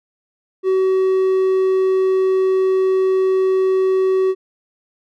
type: tone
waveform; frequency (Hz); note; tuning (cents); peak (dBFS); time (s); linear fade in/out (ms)
triangle; 378.1; F#4; +38; -11; 0.63-4.35; 50
effects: none